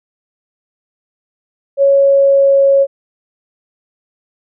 sine tone with pitch glide, 554.4 to 550.9 Hz, C#5 to C#5, 0 to -11 cents, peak -6 dBFS, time 1.77-2.87 s, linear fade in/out 50 ms, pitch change -11 cents, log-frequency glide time 1.9-2.62 s, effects none

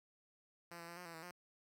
5% pulse tone with pitch steps, 171.3 / 168.6 / 171.3 / 178.9 / 167.5 / 161.6 / 177.7 Hz, F3 / E3 / F3 / F3 / E3 / E3 / F3, -33 / +39 / -33 / +42 / +28 / -34 / +30 cents, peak -38 dBFS, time 0.71-1.312 s, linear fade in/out 5 ms, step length 86 ms, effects none

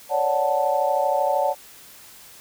sine chord, D major seventh, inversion third, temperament equal, 554.4 / 587.3 / 740 / 880 Hz, C#5 / D5 / F#5 / A5, 0 / 0 / 0 / 0 cents, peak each -24 dBFS, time 0.09-1.55 s, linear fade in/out 50 ms, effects white hiss -46 dBFS RMS until 2.4 s

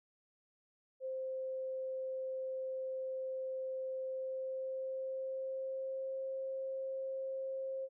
sine tone with pitch glide, 523.3 to 531.8 Hz, C5 to C5, 0 to +28 cents, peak -37 dBFS, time 1-7.89 s, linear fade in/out 50 ms, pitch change +28 cents, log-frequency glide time 4.06-6.24 s, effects none

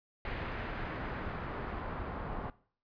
pink noise with low-pass filter sweep, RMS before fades -39 dBFS, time 0.25-2.5 s, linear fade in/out 2 ms, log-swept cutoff 2100 to 1100 Hz, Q 1.2, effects noise-tail reverb RT60 0.5 s tail -20 dB re dry + resampled to 11025 Hz

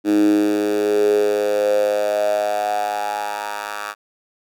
10% pulse tone with high-pass filter sweep, 103.9 Hz, G#2, 1 cent sharp, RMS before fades -19 dBFS, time 0.04-3.95 s, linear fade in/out 50 ms, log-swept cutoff 290 to 1100 Hz, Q 8.2, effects none

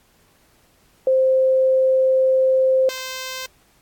sine / 5% pulse tone pair in turn, 523.3 / 518.5 Hz, C5 / C5, 0 / -16 cents, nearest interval unison, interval 16 cents, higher first, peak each -13 / -16 dBFS, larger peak first, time 1.07-2.89 / 2.89-3.46 s, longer first, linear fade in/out 2 ms, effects pink hiss -58 dBFS RMS until 3.81 s + AAC 64 kbps

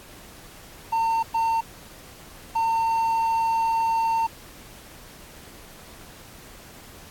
triangle tone bursts at uneven times, 907 Hz, A#5, 48 cents flat, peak -18 dBFS, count 3, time 0.92-1.23 / 1.34-1.61 / 2.55-4.27 s, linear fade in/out 10 ms, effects pink hiss -46 dBFS RMS until 7.1 s + AAC 64 kbps

